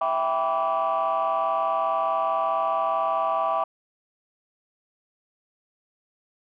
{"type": "chord", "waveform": "sine", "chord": "E minor seventh", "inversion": "none", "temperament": "equal with one note detuned", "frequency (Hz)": [659.3, 784, 987.8, 1154.5], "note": ["E5", "G5", "B5", "D6"], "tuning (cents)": [0, 0, 0, -30], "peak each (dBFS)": [-25, -26, -28, -25], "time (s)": [0.01, 3.64], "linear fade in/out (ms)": 5, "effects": ["tanh soft clip ceiling -16 dBFS"]}